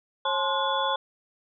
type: tone cluster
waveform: sine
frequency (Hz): 542 / 864 / 1050 / 1447 / 3430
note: C#5 / A5 / C6 / F#6 / A7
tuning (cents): -39 / -32 / +6 / -39 / -45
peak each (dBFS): -30 / -29 / -28 / -34 / -30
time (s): 0.25-0.96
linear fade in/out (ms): 5
effects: none